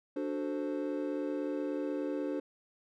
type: chord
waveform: triangle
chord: D dominant seventh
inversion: none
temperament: equal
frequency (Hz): 293.7 / 370 / 440 / 523.3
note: D4 / F#4 / A4 / C5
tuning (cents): 0 / 0 / 0 / 0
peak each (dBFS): -33 / -38 / -39 / -37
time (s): 0.16-2.4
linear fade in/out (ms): 5
effects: none